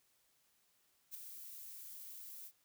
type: noise with ADSR envelope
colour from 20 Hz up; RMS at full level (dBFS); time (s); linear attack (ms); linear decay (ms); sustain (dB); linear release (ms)
violet; -44; 1.11-2.52; 38; 4; -7; 55
effects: white hiss -75 dBFS RMS until 2.64 s